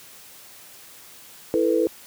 sine chord, E suspended fourth, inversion none, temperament equal, 329.6 / 440 / 493.9 Hz, E4 / A4 / B4, 0 / 0 / 0 cents, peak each -22 dBFS, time 1.54-1.87 s, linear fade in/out 0 ms, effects white hiss -46 dBFS RMS until 2.06 s + high-pass 60 Hz 12 dB/octave

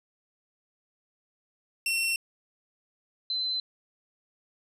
sawtooth / sine tone pair in turn, 2714 / 4055 Hz, E7 / B7, +50 / +45 cents, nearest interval perfect fifth, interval 695 cents, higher second, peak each -22 / -27 dBFS, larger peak first, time 1.86-2.16 / 3.3-3.6 s, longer neither, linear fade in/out 2 ms, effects resampled to 32000 Hz

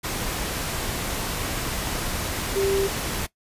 sine tone in noise, 392 Hz, G4, in tune, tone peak -20 dBFS, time 2.55-2.88 s, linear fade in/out 20 ms, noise pink, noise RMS -28 dBFS, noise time 0.03-3.27 s, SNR +5 dB, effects noise-tail reverb RT60 0.1 s tail -18 dB re dry + resampled to 32000 Hz

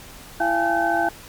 sine tone cluster, 334 / 686 / 801 / 855 / 1531 Hz, E4 / F5 / G5 / A5 / G6, +23 / -31 / +37 / -50 / -41 cents, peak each -26 / -22 / -24 / -27 / -24 dBFS, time 0.4-1.09 s, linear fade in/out 5 ms, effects pink hiss -42 dBFS RMS until 1.28 s + MP3 96 kbps

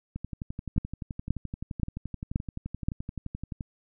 two click trains, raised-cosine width 5 ms, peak -12 / -22 dBFS, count 5 / 41, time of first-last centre 0.78-2.885 / 0.16-3.608 s, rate 1.9 / 11.6 Hz, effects none

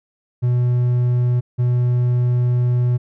triangle tone pair in turn, 122.9 / 122.9 Hz, B2 / B2, -8 / -8 cents, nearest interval unison, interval 0 cents, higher neither, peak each -12 dBFS, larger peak neither, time 0.42-1.41 / 1.58-2.98 s, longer second, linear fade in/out 20 ms, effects none

